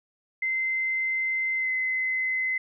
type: tone with pitch glide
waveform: sine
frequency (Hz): 2071 to 2046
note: C7 to C7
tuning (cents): -18 to -39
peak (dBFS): -24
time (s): 0.42-2.58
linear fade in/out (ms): 5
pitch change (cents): -21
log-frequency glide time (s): 1.56-1.7
effects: none